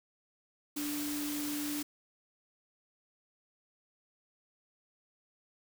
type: tone in noise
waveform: sine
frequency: 293.7 Hz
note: D4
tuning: in tune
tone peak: -35 dBFS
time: 0.76-1.83 s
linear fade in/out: 10 ms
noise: white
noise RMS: -40 dBFS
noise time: 0.76-1.83 s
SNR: +2 dB
effects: none